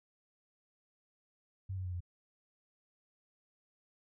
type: tone with pitch steps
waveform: sine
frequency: 95.6 / 93.04 / 90.55 / 88.12 Hz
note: G2 / F#2 / F#2 / F2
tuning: -43 / +10 / -37 / +16 cents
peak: -36 dBFS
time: 1.69-2.006 s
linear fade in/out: 10 ms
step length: 79 ms
effects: none